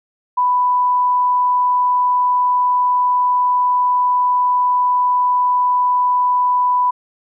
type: tone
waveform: sine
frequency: 992 Hz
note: B5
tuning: 7 cents sharp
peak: -12 dBFS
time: 0.37-6.91 s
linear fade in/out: 10 ms
effects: none